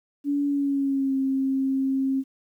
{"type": "tone with pitch glide", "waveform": "sine", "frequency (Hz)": [285.4, 267.8], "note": ["D4", "C4"], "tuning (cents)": [-49, 40], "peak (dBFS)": -21, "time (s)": [0.24, 2.24], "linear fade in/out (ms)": 50, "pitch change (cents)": -111, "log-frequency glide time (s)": [0.46, 1.16], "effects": ["10-bit"]}